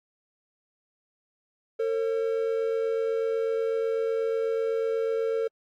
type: tone pair together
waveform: triangle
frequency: 452.2 / 540.3 Hz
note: A4 / C#5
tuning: +47 / -44 cents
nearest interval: minor third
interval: 309 cents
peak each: -23 / -30 dBFS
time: 1.79-5.48 s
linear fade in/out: 10 ms
effects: AAC 64 kbps